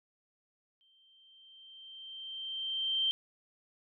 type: tone with exponential growth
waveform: sine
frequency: 3136 Hz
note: G7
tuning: in tune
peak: -26 dBFS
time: 0.81-3.11 s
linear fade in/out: 0 ms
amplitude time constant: 500 ms
effects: none